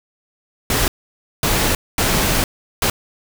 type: noise bursts at uneven times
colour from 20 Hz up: pink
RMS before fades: -17 dBFS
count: 4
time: 0.7-0.88 / 1.43-1.75 / 1.98-2.44 / 2.82-2.9 s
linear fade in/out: 2 ms
effects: none